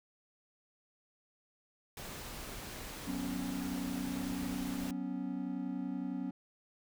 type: noise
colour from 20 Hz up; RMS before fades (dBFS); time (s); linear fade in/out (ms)
pink; -45; 1.97-4.91; 2
type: chord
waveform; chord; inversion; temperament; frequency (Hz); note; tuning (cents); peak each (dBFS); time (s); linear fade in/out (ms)
triangle; F# suspended fourth; none; just; 185 / 246.7 / 277.5; F#3 / B3 / C#4; 0 / -2 / +2; -39 / -38 / -37; 3.07-6.31; 5
effects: none